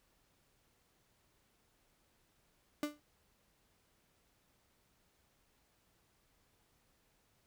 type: tone with exponential decay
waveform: 35% pulse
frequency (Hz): 296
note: D4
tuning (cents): +14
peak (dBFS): -29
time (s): 2.83-3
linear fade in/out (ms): 1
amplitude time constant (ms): 35
effects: pink hiss -74 dBFS RMS until 7.46 s